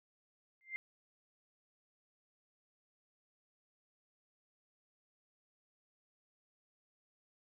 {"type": "tone with exponential growth", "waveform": "sine", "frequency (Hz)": 2093, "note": "C7", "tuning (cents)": 0, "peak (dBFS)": -34, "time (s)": [0.61, 0.76], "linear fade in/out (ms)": 0, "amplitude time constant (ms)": 32, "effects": []}